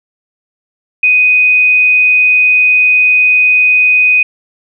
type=tone; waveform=sine; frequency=2496 Hz; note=D#7; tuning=5 cents sharp; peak=-5 dBFS; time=1.03-4.23 s; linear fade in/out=5 ms; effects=none